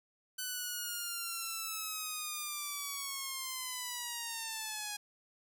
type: linear sweep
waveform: 5% pulse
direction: down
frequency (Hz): 1507 to 825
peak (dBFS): -26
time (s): 0.38-4.97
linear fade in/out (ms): 10
effects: 11-bit